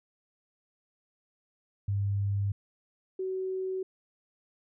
sine tone pair in turn, 100 / 376.4 Hz, G2 / F#4, +35 / +30 cents, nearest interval octave + major seventh, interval 2295 cents, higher second, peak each -26 / -30 dBFS, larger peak first, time 1.88-2.52 / 3.19-3.83 s, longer neither, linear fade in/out 5 ms, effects none

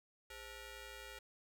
10% pulse ring-modulated tone, 465.1 Hz, A#4, 4 cents flat, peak -38 dBFS, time 0.3-1.19 s, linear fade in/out 5 ms, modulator 986 Hz, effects none

